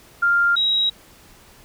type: tone pair in turn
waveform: sine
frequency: 1396.9 / 3834 Hz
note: F6 / A#7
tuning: 0 / +48 cents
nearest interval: octave + perfect fourth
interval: 1748 cents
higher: second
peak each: -14 / -16 dBFS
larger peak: first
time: 0.22-0.56 / 0.56-0.9 s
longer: neither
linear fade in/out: 10 ms
effects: pink hiss -49 dBFS RMS until 1.64 s